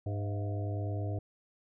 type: harmonic tone with a mistuned harmonic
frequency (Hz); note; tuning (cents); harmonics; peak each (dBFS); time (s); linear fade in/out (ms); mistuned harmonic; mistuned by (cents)
101.5; G#2; -39; 1 / 3 / 4 / 5 / 6 / 7; -32 / -43 / -46 / -47 / -45 / -48; 0.06-1.19; 5; 6; +90
effects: none